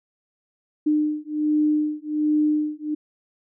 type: beating tone pair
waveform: sine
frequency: 301.8 / 303.1 Hz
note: D4 / D#4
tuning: +47 / -45 cents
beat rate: 1.3 Hz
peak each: -22 dBFS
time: 0.86-2.95 s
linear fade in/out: 10 ms
effects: none